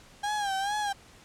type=tone with vibrato; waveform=35% pulse; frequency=806 Hz; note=G5; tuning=48 cents sharp; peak=-26 dBFS; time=0.23-0.93 s; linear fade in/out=10 ms; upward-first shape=sine; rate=2.3 Hz; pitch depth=83 cents each way; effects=pink hiss -54 dBFS RMS until 1.24 s + low-pass 9000 Hz 12 dB/octave